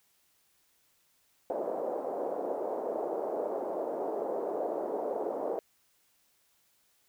pink band-pass noise, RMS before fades -34 dBFS, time 1.5-5.59 s, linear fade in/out 0 ms, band 400 to 680 Hz, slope 24 dB/octave, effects white hiss -70 dBFS RMS until 7.08 s

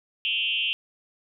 sine tone with frequency modulation, 2923 Hz, F#7, 22 cents flat, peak -23 dBFS, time 0.25-0.73 s, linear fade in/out 0 ms, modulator 198 Hz, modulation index 1.7, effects none

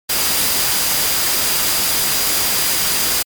sine tone in noise, 4859 Hz, D#8, 42 cents flat, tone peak -25 dBFS, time 0.09-3.23 s, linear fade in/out 10 ms, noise white, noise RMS -17 dBFS, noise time 0.09-3.23 s, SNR -11 dB, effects MP3 96 kbps

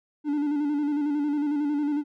triangle tone with vibrato, 292.8 Hz, D4, 5 cents flat, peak -21 dBFS, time 0.24-2.04 s, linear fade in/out 50 ms, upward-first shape square, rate 11 Hz, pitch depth 41 cents each way, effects none

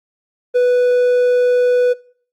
triangle tone, 493.9 Hz, B4, in tune, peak -8 dBFS, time 0.54-1.94 s, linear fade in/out 20 ms, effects noise-tail reverb RT60 0.5 s tail -22 dB re dry + Opus 32 kbps

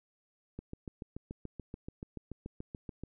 click train, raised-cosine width 3 ms, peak -28 dBFS, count 18, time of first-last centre 0.59-3.036 s, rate 6.95 Hz, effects none

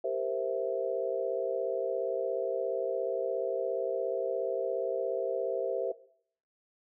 sine chord, C dominant seventh, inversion second, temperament equal, 392 / 466.2 / 523.3 / 659.3 Hz, G4 / Bb4 / C5 / E5, 0 / 0 / 0 / 0 cents, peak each -36 / -35 / -33 / -34 dBFS, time 0.04-5.92 s, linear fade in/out 5 ms, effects noise-tail reverb RT60 0.6 s tail -18 dB re dry

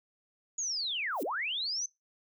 sine linear two-way sweep, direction down then up, 6850 to 246.9 to 6270 Hz, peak -31 dBFS, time 0.58-1.86 s, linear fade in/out 5 ms, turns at 1.23 s
violet noise with exponential growth, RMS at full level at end -39 dBFS, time 1.1-1.23 s, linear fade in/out 2 ms, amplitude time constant 28 ms
effects noise-tail reverb RT60 0.2 s tail -22 dB re dry

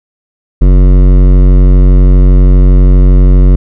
sine tone with hard clipping, 46.25 Hz, F#1, in tune, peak -3 dBFS, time 0.61-3.56 s, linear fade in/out 10 ms, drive 15 dB, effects none

